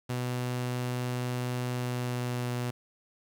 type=tone with pitch glide; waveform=sawtooth; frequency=124.2 to 122.7 Hz; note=B2 to B2; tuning=+10 to -11 cents; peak=-26 dBFS; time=0.09-2.71 s; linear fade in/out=10 ms; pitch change=-21 cents; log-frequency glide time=1.69-2.55 s; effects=9-bit